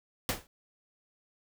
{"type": "noise with exponential decay", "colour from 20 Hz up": "pink", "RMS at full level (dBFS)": -26, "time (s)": [0.29, 0.47], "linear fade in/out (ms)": 1, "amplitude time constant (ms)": 37, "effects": []}